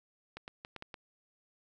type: clicks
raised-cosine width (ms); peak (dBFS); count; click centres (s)
0.3; -27; 6; 0.37 / 0.479 / 0.649 / 0.763 / 0.824 / 0.942
effects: none